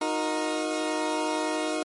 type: chord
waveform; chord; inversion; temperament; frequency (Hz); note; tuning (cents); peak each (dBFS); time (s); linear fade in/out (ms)
20% pulse; D# minor; none; equal with one note detuned; 311.1 / 361.8 / 466.2; D#4 / F#4 / A#4; 0 / -39 / 0; -23 / -28 / -28; 0.01-1.83; 5
effects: MP3 48 kbps